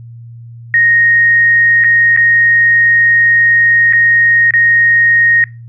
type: tone with dropouts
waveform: sine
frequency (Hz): 1864.7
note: A#6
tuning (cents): 0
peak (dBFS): -6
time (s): 0.74-5.44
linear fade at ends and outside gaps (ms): 1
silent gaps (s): 1.839-1.844 / 2.164-2.173 / 3.926-3.933 / 4.508-4.537
effects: noise-tail reverb RT60 0.3 s tail -22 dB re dry + added 117 Hz sine -29 dBFS peak until 5.68 s